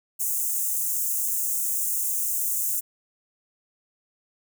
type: high-pass noise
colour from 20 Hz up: white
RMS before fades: -26 dBFS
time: 0.19-2.81 s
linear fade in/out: 20 ms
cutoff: 6600 Hz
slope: 48 dB/octave
effects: none